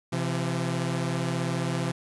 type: tone pair together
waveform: sawtooth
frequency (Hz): 130.81 / 169.41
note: C3 / E3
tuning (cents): 0 / +48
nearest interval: major third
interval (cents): 448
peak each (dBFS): -25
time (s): 0.12-1.92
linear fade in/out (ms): 10
effects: resampled to 24000 Hz + 10-bit